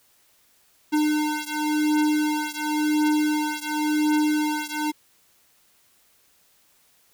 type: beating tone pair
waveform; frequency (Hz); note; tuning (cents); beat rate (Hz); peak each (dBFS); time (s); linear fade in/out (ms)
square; 302.4 / 303.33; D#4 / D#4; -49 / -44; 0.93; -24 / -25; 0.92-4.92; 20
effects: white hiss -61 dBFS RMS until 7.13 s